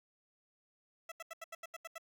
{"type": "tone bursts", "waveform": "15% pulse", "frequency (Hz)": 659.3, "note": "E5", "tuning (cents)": 0, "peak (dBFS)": -37, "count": 9, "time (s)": [1.09, 1.982], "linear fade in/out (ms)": 5, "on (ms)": 28, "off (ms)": 80, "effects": []}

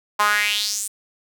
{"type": "tone with high-pass filter sweep", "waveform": "sawtooth", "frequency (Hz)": 207.7, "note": "G#3", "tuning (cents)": 0, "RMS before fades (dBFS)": -21, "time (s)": [0.19, 0.88], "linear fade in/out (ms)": 10, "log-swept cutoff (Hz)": [970, 9200], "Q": 4.1, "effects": []}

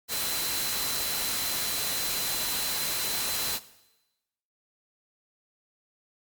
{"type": "tone in noise", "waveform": "sine", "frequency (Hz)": 4053, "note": "B7", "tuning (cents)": 44, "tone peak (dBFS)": -35, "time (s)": [0.08, 3.6], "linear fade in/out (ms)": 50, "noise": "white", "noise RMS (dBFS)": -30, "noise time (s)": [0.08, 3.6], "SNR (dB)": -8, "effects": ["noise-tail reverb RT60 1.0 s tail -17 dB re dry", "Opus 48 kbps"]}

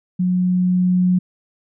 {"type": "tone with level ramp", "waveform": "sine", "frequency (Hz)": 181.5, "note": "F#3", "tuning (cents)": -33, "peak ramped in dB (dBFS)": [-15, -12], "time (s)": [0.19, 1.19], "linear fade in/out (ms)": 10, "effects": []}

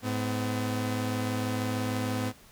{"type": "tone pair together", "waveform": "sawtooth", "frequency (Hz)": [106.63, 253.6], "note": ["G#2", "B3"], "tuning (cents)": [46, 46], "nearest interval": "octave + minor third", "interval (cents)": 1500, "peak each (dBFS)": [-27, -27], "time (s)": [0.02, 2.33], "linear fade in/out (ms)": 50, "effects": ["pink hiss -55 dBFS RMS until 2.51 s"]}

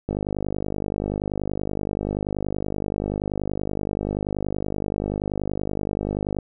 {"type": "click train", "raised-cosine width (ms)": 2, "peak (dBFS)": -12, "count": 319, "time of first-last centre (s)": [0.09, 6.387], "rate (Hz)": 50.5, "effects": []}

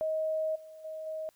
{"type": "tone with level steps", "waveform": "sine", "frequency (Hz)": 630, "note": "D#5", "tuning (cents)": 21, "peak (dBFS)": [-28, -46, -37, -34], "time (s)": [0.01, 1.29], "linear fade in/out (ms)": 0, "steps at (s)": [0.55, 0.84, 1.06], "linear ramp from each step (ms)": 10, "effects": ["white hiss -68 dBFS RMS until 1.35 s"]}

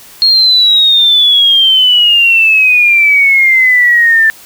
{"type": "exponential sweep", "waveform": "sine", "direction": "down", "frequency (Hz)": [4294, 1767], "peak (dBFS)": -4, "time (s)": [0.22, 4.3], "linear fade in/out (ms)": 0, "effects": ["white hiss -36 dBFS RMS until 4.45 s"]}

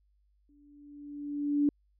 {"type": "tone with exponential growth", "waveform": "sine", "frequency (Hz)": 289.9, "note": "D4", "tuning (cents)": -22, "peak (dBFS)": -21, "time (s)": [0.49, 1.69], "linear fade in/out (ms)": 2, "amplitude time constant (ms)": 260, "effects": ["added 50 Hz sine -66 dBFS peak until 1.99 s"]}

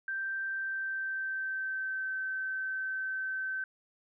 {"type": "tone with pitch glide", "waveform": "sine", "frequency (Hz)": [1568, 1540.2], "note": ["G6", "G6"], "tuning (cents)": [0, -31], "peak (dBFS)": -32, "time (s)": [0.08, 3.64], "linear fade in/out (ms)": 2, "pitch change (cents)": -31, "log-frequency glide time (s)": [0.46, 2.15], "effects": []}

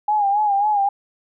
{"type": "tone with vibrato", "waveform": "sine", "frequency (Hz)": 821, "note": "G#5", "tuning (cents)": -20, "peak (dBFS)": -15, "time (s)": [0.08, 0.89], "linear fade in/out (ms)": 5, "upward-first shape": "sine", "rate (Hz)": 3.7, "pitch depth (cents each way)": 69, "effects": []}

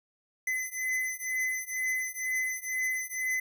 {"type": "beating tone pair", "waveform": "square", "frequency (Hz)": [2028, 2030.1], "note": ["B6", "B6"], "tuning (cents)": [45, 47], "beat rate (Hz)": 2.1, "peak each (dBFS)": [-33, -34], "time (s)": [0.47, 3.4], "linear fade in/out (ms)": 5, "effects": []}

